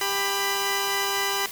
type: tone pair together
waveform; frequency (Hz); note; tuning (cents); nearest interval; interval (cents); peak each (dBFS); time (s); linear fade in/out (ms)
10% pulse; 396.4 / 993; G4 / B5; +19 / +9; octave + major third; 1590; -18; 0.01-1.46; 2
effects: white hiss -37 dBFS RMS until 1.51 s